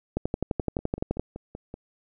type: two click trains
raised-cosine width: 2 ms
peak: -23 / -12 dBFS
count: 7 / 13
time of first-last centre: 0.6-1.741 / 0.17-1.196 s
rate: 5.26 / 11.7 Hz
effects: none

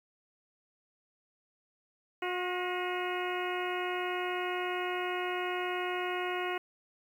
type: harmonic tone with a mistuned harmonic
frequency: 360.6 Hz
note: F#4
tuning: 45 cents flat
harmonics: 1 / 2 / 3 / 4 / 5 / 6 / 7 / 8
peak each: -35 / -38 / -40 / -41 / -42 / -43 / -43 / -44 dBFS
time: 2.22-6.58 s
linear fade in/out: 5 ms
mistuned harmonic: 5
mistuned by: +69 cents
effects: 10-bit

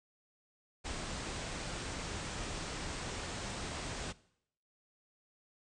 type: low-pass noise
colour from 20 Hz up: pink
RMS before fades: -41 dBFS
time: 0.84-4.13 s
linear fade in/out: 20 ms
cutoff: 8900 Hz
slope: 96 dB/octave
effects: noise-tail reverb RT60 0.7 s tail -20 dB re dry

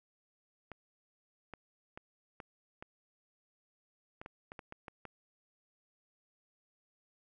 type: clicks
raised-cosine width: 0.5 ms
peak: -30 dBFS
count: 12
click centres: 0.717 / 1.537 / 1.975 / 2.402 / 2.825 / 4.215 / 4.261 / 4.519 / 4.592 / 4.724 / 4.882 / 5.053 s
effects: none

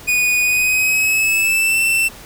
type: tone with pitch glide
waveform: 45% pulse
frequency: 2470 to 2678 Hz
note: D#7 to E7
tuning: -13 to +27 cents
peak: -13 dBFS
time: 0.07-2.09 s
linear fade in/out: 20 ms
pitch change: +140 cents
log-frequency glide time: 0.43-1.8 s
effects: pink hiss -38 dBFS RMS until 2.25 s

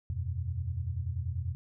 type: chord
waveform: sine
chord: E suspended second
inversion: none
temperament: equal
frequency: 82.41 / 92.5 / 123.47 Hz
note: E2 / F#2 / B2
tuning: 0 / 0 / 0 cents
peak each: -35 / -35 / -37 dBFS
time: 0.1-1.55 s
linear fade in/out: 0 ms
effects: none

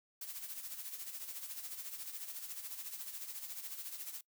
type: noise with tremolo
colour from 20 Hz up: blue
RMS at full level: -43 dBFS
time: 0.21-4.21 s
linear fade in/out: 5 ms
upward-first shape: sine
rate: 14 Hz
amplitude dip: 60%
effects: noise-tail reverb RT60 0.1 s tail -22 dB re dry

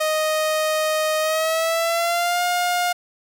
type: tone with pitch glide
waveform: sawtooth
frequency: 622.3 to 710.7 Hz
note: D#5 to F5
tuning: 0 to +30 cents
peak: -15 dBFS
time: 0-2.93 s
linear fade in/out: 10 ms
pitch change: +230 cents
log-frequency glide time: 1.2-2.43 s
effects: none

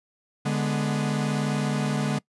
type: chord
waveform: 45% pulse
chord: G# diminished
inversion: second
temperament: equal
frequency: 146.83 / 207.7 / 246.9 Hz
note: D3 / G#3 / B3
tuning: 0 / 0 / 0 cents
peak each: -26 / -28 / -31 dBFS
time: 0.45-2.19 s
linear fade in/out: 10 ms
effects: noise-tail reverb RT60 0.1 s tail -22 dB re dry + resampled to 24000 Hz

